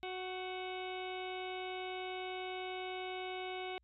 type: harmonic tone with a mistuned harmonic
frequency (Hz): 370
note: F#4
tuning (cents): 0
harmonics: 1 / 2 / 3 / 4 / 6 / 7 / 8 / 9 / 10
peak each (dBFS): -43 / -44 / -54 / -54 / -48 / -54 / -52 / -61 / -53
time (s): 0.03-3.78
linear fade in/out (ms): 0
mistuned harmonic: 4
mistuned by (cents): +31
effects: added 60 Hz sine -70 dBFS peak until 3.83 s